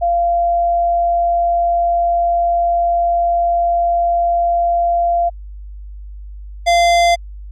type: tone pair in turn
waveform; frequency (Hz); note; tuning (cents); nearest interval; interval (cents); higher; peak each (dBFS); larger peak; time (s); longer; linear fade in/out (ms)
sine / square; 690 / 690; F5 / F5; -21 / -21; unison; 0; neither; -12 / -10; second; 0.01-5.3 / 6.66-7.16; first; 20
effects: added 50 Hz sine -29 dBFS peak until 7.51 s + low-pass 7000 Hz 12 dB/octave